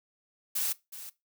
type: noise with echo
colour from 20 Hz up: blue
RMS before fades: -30 dBFS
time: 0.55-0.73 s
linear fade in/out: 10 ms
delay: 370 ms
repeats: 1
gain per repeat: -13 dB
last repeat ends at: 1.1 s
effects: noise-tail reverb RT60 0.2 s tail -19 dB re dry